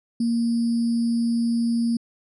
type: tone with sample-and-hold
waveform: sine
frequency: 233.1 Hz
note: A#3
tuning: in tune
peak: -19 dBFS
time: 0.2-1.97 s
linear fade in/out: 5 ms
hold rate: 4900 Hz
effects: resampled to 24000 Hz